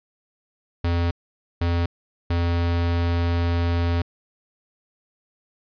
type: tone bursts at uneven times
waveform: square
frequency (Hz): 85.7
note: F2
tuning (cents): -32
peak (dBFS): -20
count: 3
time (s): 0.84-1.11 / 1.61-1.86 / 2.3-4.02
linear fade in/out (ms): 5
effects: resampled to 11025 Hz